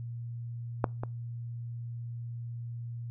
clicks, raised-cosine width 1 ms, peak -11 / -21 dBFS, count 2, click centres 0.842 / 1.035 s, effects noise-tail reverb RT60 0.3 s tail -25 dB re dry + added 118 Hz sine -36 dBFS peak until 3.1 s

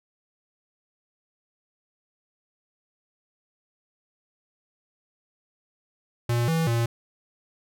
square tone with pitch steps, 119 / 163.4 / 116.8 Hz, A#2 / E3 / A#2, +36 / -15 / +4 cents, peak -22 dBFS, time 6.29-6.86 s, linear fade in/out 5 ms, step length 190 ms, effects none

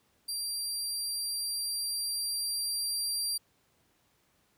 25% pulse tone with level ramp, 4728 Hz, D8, 11 cents sharp, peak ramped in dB -28 to -25 dBFS, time 0.28-3.38 s, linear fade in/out 10 ms, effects pink hiss -70 dBFS RMS until 4.57 s + high-pass 60 Hz 12 dB/octave

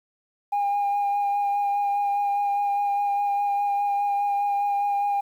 sine tone with vibrato, 810 Hz, G#5, 43 cents flat, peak -19 dBFS, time 0.52-5.21 s, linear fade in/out 10 ms, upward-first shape sine, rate 4.9 Hz, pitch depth 14 cents each way, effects tanh soft clip ceiling -19 dBFS + 9-bit

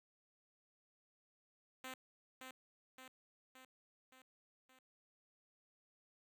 5% pulse tone with echo, 259.2 Hz, C4, 16 cents flat, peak -35 dBFS, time 1.84-1.94 s, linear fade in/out 2 ms, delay 570 ms, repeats 5, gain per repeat -4 dB, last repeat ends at 4.79 s, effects none

